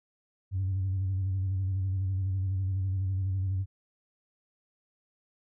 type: tone with vibrato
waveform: sine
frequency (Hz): 95.1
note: F#2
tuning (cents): +48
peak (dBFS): -25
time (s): 0.51-3.66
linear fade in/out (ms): 50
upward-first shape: square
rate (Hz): 12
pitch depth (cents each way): 39
effects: tanh soft clip ceiling -24 dBFS